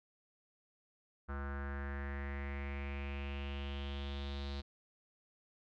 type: tone with low-pass filter sweep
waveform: square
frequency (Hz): 70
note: C#2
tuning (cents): +18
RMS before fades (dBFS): -41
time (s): 1.28-4.62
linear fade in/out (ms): 20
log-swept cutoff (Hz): 1400 to 4100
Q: 5
effects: none